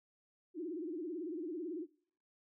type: tone with vibrato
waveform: sine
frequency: 332.7 Hz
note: E4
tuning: 16 cents sharp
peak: -38 dBFS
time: 0.54-1.87 s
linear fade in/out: 50 ms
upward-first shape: sine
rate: 18 Hz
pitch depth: 180 cents each way
effects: noise-tail reverb RT60 0.6 s tail -24 dB re dry